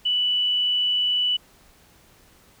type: tone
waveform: sine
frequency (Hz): 2966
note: F#7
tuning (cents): +4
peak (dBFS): -19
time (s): 0.05-1.37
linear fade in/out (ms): 10
effects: pink hiss -55 dBFS RMS until 2.6 s